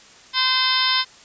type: harmonic tone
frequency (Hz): 516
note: C5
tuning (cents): -24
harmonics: 2 / 3 / 4 / 5 / 6 / 7 / 8 / 9 / 10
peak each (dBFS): -24 / -27 / -26 / -32 / -25 / -23 / -27 / -30 / -24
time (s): 0.33-1.05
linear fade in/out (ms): 50
effects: white hiss -47 dBFS RMS until 1.24 s + resampled to 16000 Hz